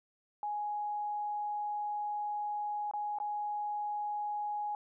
sine tone with dropouts, 833 Hz, G#5, 5 cents sharp, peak -33 dBFS, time 0.43-4.75 s, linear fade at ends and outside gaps 1 ms, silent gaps 2.912-2.936 / 3.186-3.201 s, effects none

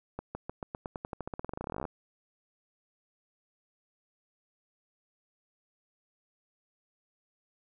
accelerating click train, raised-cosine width 1 ms, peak -22 dBFS, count 30, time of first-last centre 0.19-1.852 s, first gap 160 ms, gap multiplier 0.91, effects none

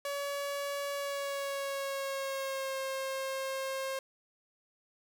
sawtooth tone with pitch glide, 566 to 534.2 Hz, C#5 to C5, +36 to +36 cents, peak -30 dBFS, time 0.05-3.99 s, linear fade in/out 2 ms, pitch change -100 cents, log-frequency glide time 0.94-2.78 s, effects 12-bit

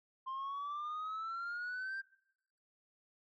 sine exponential sweep, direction up, 1046.5 to 1592 Hz, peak -36 dBFS, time 0.26-2.02 s, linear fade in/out 20 ms, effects noise-tail reverb RT60 0.8 s tail -24 dB re dry + tanh soft clip ceiling -37 dBFS

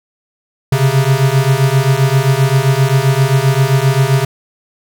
square beating tone pair, 130.81 / 138.41 Hz, C3 / C#3, 0 / -2 cents, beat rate 7.6 Hz, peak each -13 dBFS, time 0.72-4.25 s, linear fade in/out 5 ms, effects none

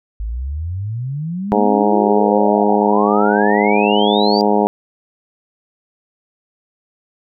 sine exponential sweep, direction up, 51 to 4797 Hz, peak -20 dBFS, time 0.2-4.41 s, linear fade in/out 0 ms
harmonic tone, 103.83 Hz, G#2, in tune, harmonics 2 / 3 / 4 / 5 / 6 / 7 / 8 / 9, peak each -17 / -21 / -17 / -21 / -23 / -20 / -20 / -22 dBFS, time 1.52-4.67 s, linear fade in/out 0 ms
effects none

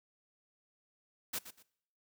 white noise with echo, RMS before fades -37 dBFS, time 1.33-1.39 s, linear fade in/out 10 ms, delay 120 ms, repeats 2, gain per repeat -12 dB, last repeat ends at 1.63 s, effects noise-tail reverb RT60 0.7 s tail -22 dB re dry

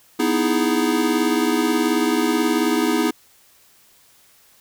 square chord, E major seventh, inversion second, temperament equal, 246.9 / 311.1 / 329.6 / 415.3 Hz, B3 / D#4 / E4 / G#4, 0 / 0 / 0 / 0 cents, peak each -23 / -22 / -24 / -25 dBFS, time 0.19-3.11 s, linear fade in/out 10 ms, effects white hiss -54 dBFS RMS until 4.6 s

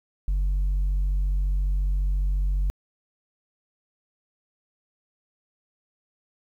sine tone, 47.25 Hz, F#1, 37 cents sharp, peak -18 dBFS, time 0.28-2.7 s, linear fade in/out 0 ms, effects tanh soft clip ceiling -20 dBFS + 10-bit

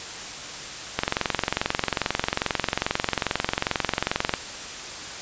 click train, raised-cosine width 0.3 ms, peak -5 dBFS, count 76, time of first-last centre 0.99-4.338 s, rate 22.4 Hz, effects white hiss -35 dBFS RMS until 5.21 s + resampled to 16000 Hz

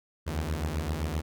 sawtooth beating tone pair, 73.42 / 81.12 Hz, D2 / E2, 0 / -27 cents, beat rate 7.7 Hz, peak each -28 / -28 dBFS, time 0.26-1.22 s, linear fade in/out 20 ms, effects none

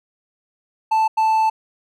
triangle tone bursts at uneven times, 880 Hz, A5, in tune, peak -12 dBFS, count 2, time 0.91-1.08 / 1.17-1.5 s, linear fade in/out 10 ms, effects none

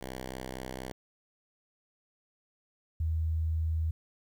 5% pulse / sine tone pair in turn, 64.3 / 80.14 Hz, C2 / E2, -30 / -48 cents, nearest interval major third, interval 382 cents, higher second, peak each -27 dBFS, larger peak neither, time 0.01-0.92 / 3-3.91 s, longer neither, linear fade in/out 5 ms, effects 11-bit

